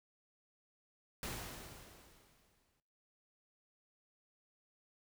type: noise with exponential decay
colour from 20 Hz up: pink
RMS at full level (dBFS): -41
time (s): 1.23-2.8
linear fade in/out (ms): 1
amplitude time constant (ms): 340
effects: noise-tail reverb RT60 0.6 s tail -19 dB re dry